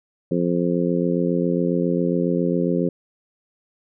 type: harmonic tone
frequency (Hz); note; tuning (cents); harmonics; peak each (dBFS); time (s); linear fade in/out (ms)
87.31; F2; 0; 2 / 3 / 4 / 5 / 6; -22 / -24 / -25 / -26 / -27; 0.31-2.89; 5
effects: none